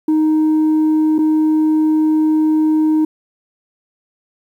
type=tone with dropouts; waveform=sine; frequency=311.1 Hz; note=D#4; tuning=in tune; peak=-8 dBFS; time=0.08-3.05 s; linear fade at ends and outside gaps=5 ms; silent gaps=1.183-1.188 s; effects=tanh soft clip ceiling -10 dBFS + 8-bit